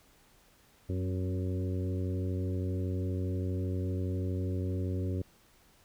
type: harmonic tone with a mistuned harmonic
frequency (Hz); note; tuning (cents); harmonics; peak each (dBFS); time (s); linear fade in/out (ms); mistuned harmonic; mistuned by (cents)
92.5; F#2; 0; 1 / 2 / 3 / 4 / 5 / 6; -31 / -40 / -39 / -41 / -45 / -48; 0.89-5.22; 5; 3; -22
effects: pink hiss -63 dBFS RMS until 5.84 s